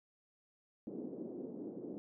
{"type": "band-pass noise", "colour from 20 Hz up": "pink", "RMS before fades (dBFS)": -45, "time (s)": [0.87, 1.98], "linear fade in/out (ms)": 0, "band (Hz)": [230, 410], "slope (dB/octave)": 24, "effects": []}